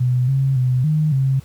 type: tone with pitch steps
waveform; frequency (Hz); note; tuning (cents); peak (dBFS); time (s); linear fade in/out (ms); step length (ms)
sine; 125.4 / 135.1 / 127 / 153.9 / 134.1; B2 / C#3 / B2 / D#3 / C3; +27 / -44 / +49 / -19 / +43; -14; 0-1.4; 10; 280
effects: added 77 Hz sine -46 dBFS peak until 1.44 s + pink hiss -50 dBFS RMS until 1.44 s